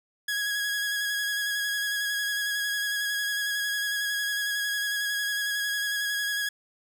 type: tone with vibrato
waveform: sawtooth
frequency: 1661.2 Hz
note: G#6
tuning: in tune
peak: -23 dBFS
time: 0.28-6.49 s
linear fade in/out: 5 ms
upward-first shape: square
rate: 11 Hz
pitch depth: 16 cents each way
effects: none